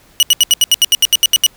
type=tone bursts; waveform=sawtooth; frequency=2923 Hz; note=F#7; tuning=22 cents flat; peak=-3 dBFS; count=13; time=0.2-1.464 s; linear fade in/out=0 ms; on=28 ms; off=75 ms; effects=pink hiss -48 dBFS RMS until 1.56 s